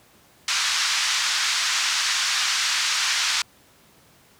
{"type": "band-pass noise", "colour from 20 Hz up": "white", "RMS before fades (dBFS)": -23, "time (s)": [0.48, 3.42], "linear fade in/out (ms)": 2, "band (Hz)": [1100, 6200], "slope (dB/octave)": 24, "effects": ["pink hiss -55 dBFS RMS until 4.39 s", "high-pass 80 Hz 12 dB/octave"]}